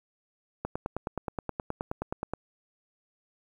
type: click train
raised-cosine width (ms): 1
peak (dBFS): -17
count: 17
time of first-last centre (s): 0.65-2.336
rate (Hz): 9.49
effects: 9-bit

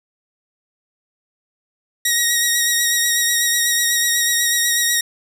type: tone with vibrato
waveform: 10% pulse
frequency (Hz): 1889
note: A#6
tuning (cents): +22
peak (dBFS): -6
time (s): 2.05-5.01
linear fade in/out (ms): 5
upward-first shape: sine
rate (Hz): 8.1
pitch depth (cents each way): 25
effects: none

